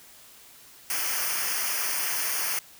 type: noise with comb filter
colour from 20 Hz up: white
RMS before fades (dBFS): -28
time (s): 0.9-2.59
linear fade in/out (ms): 2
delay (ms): 0.26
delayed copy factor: -0.85
effects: white hiss -51 dBFS RMS until 2.79 s